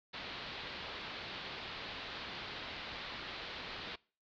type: low-pass noise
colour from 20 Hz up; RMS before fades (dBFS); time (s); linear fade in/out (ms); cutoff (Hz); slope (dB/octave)
white; -45; 0.13-3.96; 10; 4300; 48
effects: noise-tail reverb RT60 0.4 s tail -24 dB re dry